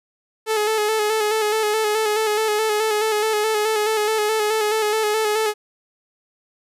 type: tone with vibrato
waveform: sawtooth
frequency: 430 Hz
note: A4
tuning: 40 cents flat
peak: -14 dBFS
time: 0.46-5.54 s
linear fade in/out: 50 ms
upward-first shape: square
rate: 4.7 Hz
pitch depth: 36 cents each way
effects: resampled to 32000 Hz + 9-bit